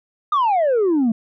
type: exponential sweep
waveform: sine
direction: down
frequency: 1244.5 to 215 Hz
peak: -12 dBFS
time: 0.32-1.12 s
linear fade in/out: 5 ms
effects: tanh soft clip ceiling -13 dBFS